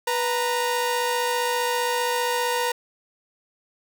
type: tone pair together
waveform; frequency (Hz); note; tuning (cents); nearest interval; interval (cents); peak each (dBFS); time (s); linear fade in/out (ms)
sawtooth; 491.1 / 927; B4 / A#5; -10 / -10; major seventh; 1100; -21; 0.07-2.72; 5
effects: none